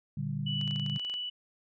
sine chord, G minor, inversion first, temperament equal, 116.54 / 146.83 / 196 Hz, Bb2 / D3 / G3, 0 / 0 / 0 cents, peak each -38 / -33 / -37 dBFS, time 0.17-0.98 s, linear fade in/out 5 ms
sine tone with tremolo, 2960 Hz, F#7, in tune, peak -32 dBFS, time 0.46-1.3 s, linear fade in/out 10 ms, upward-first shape triangle, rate 1.9 Hz, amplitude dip 30%
clicks, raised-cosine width 0.2 ms, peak -29 dBFS, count 12, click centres 0.613 / 0.677 / 0.71 / 0.76 / 0.797 / 0.863 / 0.898 / 0.961 / 0.996 / 1.049 / 1.098 / 1.14 s
effects none

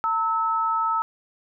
sine tone pair together, 905.4 / 1300 Hz, A5 / E6, +49 / -24 cents, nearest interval tritone, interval 627 cents, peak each -25 / -22 dBFS, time 0.04-1.02 s, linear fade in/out 0 ms, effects none

